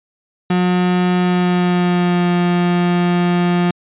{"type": "tone with pitch glide", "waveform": "35% pulse", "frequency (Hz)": [180, 175.99], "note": ["F#3", "F3"], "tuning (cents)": [-47, 14], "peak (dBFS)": -11, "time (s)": [0.5, 3.71], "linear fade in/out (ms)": 5, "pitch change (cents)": -39, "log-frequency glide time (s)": [1.17, 2.31], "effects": ["resampled to 8000 Hz"]}